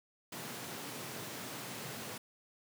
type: high-pass noise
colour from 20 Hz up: pink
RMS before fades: -44 dBFS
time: 0.32-2.18 s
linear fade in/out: 5 ms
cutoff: 110 Hz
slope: 48 dB/octave
effects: none